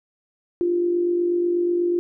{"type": "tone with amplitude modulation", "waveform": "sine", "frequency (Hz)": 349.2, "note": "F4", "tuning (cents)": 0, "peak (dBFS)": -16, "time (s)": [0.61, 1.99], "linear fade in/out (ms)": 0, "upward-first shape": "sine", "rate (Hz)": 48.2, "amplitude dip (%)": 45, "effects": []}